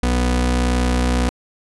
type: tone pair together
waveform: sawtooth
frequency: 61.73 / 123.47 Hz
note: B1 / B2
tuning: 0 / 0 cents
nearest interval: octave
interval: 1200 cents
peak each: -12 / -15 dBFS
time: 0.03-1.29 s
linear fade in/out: 0 ms
effects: resampled to 24000 Hz